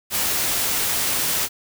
white noise, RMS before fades -22 dBFS, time 0.1-1.49 s, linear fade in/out 50 ms, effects none

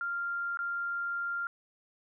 sine tone with dropouts, 1393 Hz, F6, 5 cents flat, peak -31 dBFS, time 0.01-1.47 s, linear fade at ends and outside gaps 1 ms, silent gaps 0.572-0.59 s, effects none

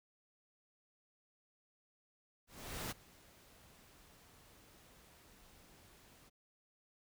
pink noise with ADSR envelope, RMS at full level -41 dBFS, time 2.47-6.3 s, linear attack 440 ms, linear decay 19 ms, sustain -22 dB, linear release 21 ms, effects none

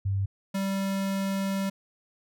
sine / square tone pair in turn, 98 / 194.81 Hz, G2 / G3, 0 / -11 cents, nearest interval octave, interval 1189 cents, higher second, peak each -24 / -27 dBFS, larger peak first, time 0.05-0.26 / 0.54-1.7 s, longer second, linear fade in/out 10 ms, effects none

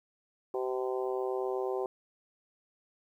harmonic tone, 128.2 Hz, C3, 35 cents flat, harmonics 3 / 4 / 5 / 6 / 7 / 8, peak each -32 / -37 / -42 / -40 / -45 / -45 dBFS, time 0.54-1.86 s, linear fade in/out 2 ms, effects 11-bit

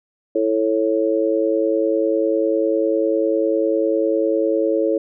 harmonic tone, 110 Hz, A2, in tune, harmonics 3 / 4 / 5, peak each -20 / -20 / -20 dBFS, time 0.35-4.98 s, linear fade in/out 5 ms, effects none

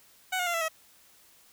15% pulse tone with pitch steps, 745 / 717.5 / 691.1 / 665.6 / 641.1 Hz, F#5 / F5 / F5 / E5 / E5, +12 / +47 / -18 / +17 / -48 cents, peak -21 dBFS, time 0.32-0.685 s, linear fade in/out 10 ms, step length 73 ms, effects white hiss -59 dBFS RMS until 1.52 s

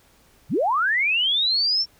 sine linear sweep, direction up, 83.3 to 5500 Hz, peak -18 dBFS, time 0.49-1.86 s, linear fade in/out 50 ms, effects pink hiss -57 dBFS RMS until 1.99 s

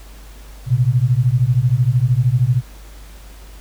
sine beating tone pair, 117.9 / 130.9 Hz, A#2 / C3, +20 / +1 cents, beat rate 13 Hz, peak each -15 dBFS, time 0.66-2.62 s, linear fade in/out 50 ms, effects added 50 Hz sine -36 dBFS peak until 3.6 s + pink hiss -45 dBFS RMS until 3.6 s

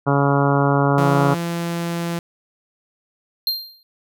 harmonic tone, 140.5 Hz, C#3, 24 cents sharp, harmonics 1 / 2 / 3 / 4 / 5 / 6 / 7 / 8 / 9 / 10, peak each -18 / -21 / -23 / -24 / -25 / -26 / -26 / -27 / -28 / -28 dBFS, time 0.06-1.35 s, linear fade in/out 20 ms
sawtooth tone, 170 Hz, F3, 46 cents flat, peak -18 dBFS, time 0.98-2.19 s, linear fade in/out 2 ms
square tone with exponential decay, 4186 Hz, C8, in tune, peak -16 dBFS, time 3.47-3.83 s, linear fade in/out 1 ms, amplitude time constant 78 ms
effects none

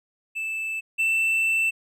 triangle tone pair in turn, 2637 / 2666 Hz, E7 / E7, 0 / +19 cents, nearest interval unison, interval 19 cents, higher second, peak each -25 / -18 dBFS, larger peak second, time 0.35-0.81 / 0.98-1.71 s, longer second, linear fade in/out 20 ms, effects none

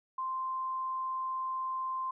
sine tone, 1044 Hz, C6, 4 cents flat, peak -32 dBFS, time 0.18-2.11 s, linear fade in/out 5 ms, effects none

